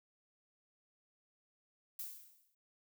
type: noise with exponential decay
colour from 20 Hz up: violet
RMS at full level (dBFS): -41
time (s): 1.99-2.55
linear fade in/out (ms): 5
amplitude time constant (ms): 120
effects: none